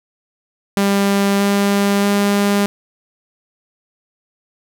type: tone with pitch steps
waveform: sawtooth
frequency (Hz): 199.1 / 200.6 / 202.1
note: G3 / G3 / G#3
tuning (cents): +27 / +40 / -47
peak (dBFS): -9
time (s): 0.77-2.66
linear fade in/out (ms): 0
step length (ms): 630
effects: none